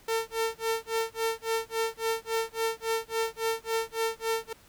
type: tone with tremolo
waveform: sawtooth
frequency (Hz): 451.1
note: A4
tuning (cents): +43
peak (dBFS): -21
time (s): 0.08-4.53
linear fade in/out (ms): 5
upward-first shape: sine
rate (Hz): 3.6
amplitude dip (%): 100
effects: pink hiss -57 dBFS RMS until 4.68 s